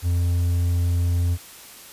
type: tone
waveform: triangle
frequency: 87 Hz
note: F2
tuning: 6 cents flat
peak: -16 dBFS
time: 0.02-1.38 s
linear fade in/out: 50 ms
effects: white hiss -43 dBFS RMS until 1.92 s + resampled to 32000 Hz